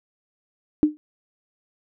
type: tone with exponential decay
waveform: sine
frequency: 302.4 Hz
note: D#4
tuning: 49 cents flat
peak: -9 dBFS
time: 0.83-0.97 s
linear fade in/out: 0 ms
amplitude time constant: 29 ms
effects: none